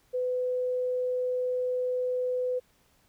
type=tone; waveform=sine; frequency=502 Hz; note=B4; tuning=28 cents sharp; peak=-26 dBFS; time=0.13-2.6 s; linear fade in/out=20 ms; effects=pink hiss -66 dBFS RMS until 3.08 s